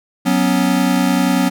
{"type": "chord", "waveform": "square", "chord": "F# suspended fourth", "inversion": "none", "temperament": "equal", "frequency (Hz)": [185, 246.9, 277.2], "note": ["F#3", "B3", "C#4"], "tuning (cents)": [0, 0, 0], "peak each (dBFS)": -18, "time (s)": [0.25, 1.5], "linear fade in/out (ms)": 20, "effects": []}